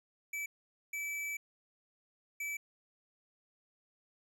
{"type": "tone bursts at uneven times", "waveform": "square", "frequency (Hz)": 2307, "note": "D7", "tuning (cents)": -31, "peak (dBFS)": -37, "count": 3, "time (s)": [[0.33, 0.46], [0.93, 1.37], [2.4, 2.57]], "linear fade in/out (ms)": 5, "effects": []}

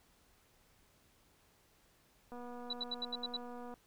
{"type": "click train", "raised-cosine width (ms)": 1, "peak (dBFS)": -36, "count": 346, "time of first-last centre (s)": [2.32, 3.74], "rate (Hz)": 243}
{"type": "tone bursts", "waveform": "sine", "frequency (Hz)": 3951, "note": "B7", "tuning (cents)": 0, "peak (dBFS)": -35, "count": 7, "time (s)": [2.7, 3.368], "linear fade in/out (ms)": 5, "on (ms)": 32, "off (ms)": 74}
{"effects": ["pink hiss -69 dBFS RMS until 3.86 s"]}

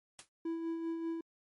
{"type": "noise with exponential decay", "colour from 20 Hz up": "white", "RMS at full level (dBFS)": -44, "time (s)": [0.19, 0.29], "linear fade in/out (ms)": 1, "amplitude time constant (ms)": 21}
{"type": "tone with tremolo", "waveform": "triangle", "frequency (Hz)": 330, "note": "E4", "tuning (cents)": 2, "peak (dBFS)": -31, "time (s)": [0.45, 1.21], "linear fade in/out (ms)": 5, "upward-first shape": "sine", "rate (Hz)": 5.1, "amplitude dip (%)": 40}
{"effects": ["MP3 48 kbps"]}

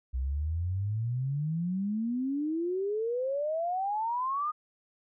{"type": "exponential sweep", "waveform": "sine", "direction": "up", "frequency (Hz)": [61.74, 1244.5], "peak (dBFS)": -28, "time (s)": [0.13, 4.52], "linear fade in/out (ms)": 20, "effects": []}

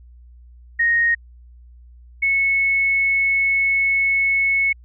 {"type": "tone pair in turn", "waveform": "sine", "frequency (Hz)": [1864.7, 2200], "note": ["A#6", "C#7"], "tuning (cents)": [0, -14], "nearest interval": "minor third", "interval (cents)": 286, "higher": "second", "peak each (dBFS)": [-14, -15], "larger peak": "first", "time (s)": [[0.79, 1.15], [2.22, 4.73]], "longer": "second", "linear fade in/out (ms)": 10, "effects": ["added 60 Hz sine -42 dBFS peak until 4.84 s"]}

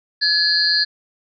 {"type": "tone cluster", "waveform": "sine", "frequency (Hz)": [1702, 4155, 4324, 4730], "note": ["G#6", "C8", "C#8", "D8"], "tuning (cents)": [42, -13, -44, 12], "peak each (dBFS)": -20, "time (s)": [0.21, 0.85], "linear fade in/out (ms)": 20, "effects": []}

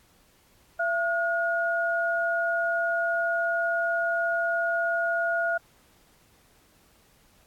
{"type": "tone pair together", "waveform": "sine", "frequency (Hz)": [675, 1438.6], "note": ["E5", "F#6"], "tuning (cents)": [41, -49], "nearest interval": "octave + minor second", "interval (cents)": 1310, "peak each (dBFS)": -26, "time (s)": [0.79, 5.58], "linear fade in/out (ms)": 10, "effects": ["pink hiss -61 dBFS RMS until 7.46 s", "AAC 64 kbps"]}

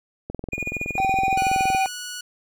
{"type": "click train", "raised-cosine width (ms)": 2, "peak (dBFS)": -17, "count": 32, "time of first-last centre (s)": [0.3, 1.749], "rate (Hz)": 21.4}
{"type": "tone with tremolo", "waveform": "triangle", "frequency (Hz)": 2441, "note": "D#7", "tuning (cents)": -34, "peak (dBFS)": -22, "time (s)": [0.52, 1.88], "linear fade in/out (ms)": 10, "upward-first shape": "sine", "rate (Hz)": 14, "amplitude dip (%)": 80}
{"type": "tone with pitch glide", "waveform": "triangle", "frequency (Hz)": [773, 768.5], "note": ["G5", "G5"], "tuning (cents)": [-24, -35], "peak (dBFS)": -17, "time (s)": [0.98, 1.86], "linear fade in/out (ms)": 0, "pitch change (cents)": -11, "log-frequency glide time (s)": [1.29, 1.7]}
{"type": "tone", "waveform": "10% pulse", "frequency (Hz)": 1467, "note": "F#6", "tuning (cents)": -15, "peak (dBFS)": -23, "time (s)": [1.37, 2.21], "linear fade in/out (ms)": 5}
{"effects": []}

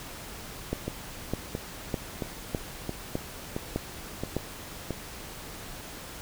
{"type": "two click trains", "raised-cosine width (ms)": 2, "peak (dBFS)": [-17, -14], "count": [7, 7], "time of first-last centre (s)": [[0.88, 4.907], [0.73, 4.366]], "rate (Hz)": [1.49, 1.65], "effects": ["pink hiss -42 dBFS RMS until 6.21 s"]}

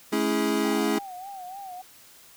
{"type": "chord", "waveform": "square", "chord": "A major seventh", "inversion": "none", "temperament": "equal with one note detuned", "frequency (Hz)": [215.2, 277.2, 329.6, 415.3], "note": ["A3", "C#4", "E4", "G#4"], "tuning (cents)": [-38, 0, 0, 0], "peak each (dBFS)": -29, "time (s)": [0.12, 0.99], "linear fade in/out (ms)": 10}
{"type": "tone with vibrato", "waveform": "sine", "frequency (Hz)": 759, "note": "F#5", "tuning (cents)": 44, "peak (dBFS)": -36, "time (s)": [0.64, 1.82], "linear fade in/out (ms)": 10, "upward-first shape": "sine", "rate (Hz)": 3.4, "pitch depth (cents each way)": 96}
{"effects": ["white hiss -52 dBFS RMS until 2.36 s"]}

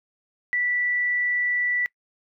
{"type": "tone", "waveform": "sine", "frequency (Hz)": 1964, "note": "B6", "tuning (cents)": -10, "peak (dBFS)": -21, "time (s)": [0.53, 1.86], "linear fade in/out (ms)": 0, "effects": ["noise-tail reverb RT60 0.1 s tail -23 dB re dry"]}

